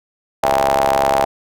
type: ring-modulated tone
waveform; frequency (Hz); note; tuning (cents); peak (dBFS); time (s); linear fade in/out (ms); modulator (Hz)
sawtooth; 68.5; C#2; -20; -6; 0.43-1.25; 5; 732
effects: none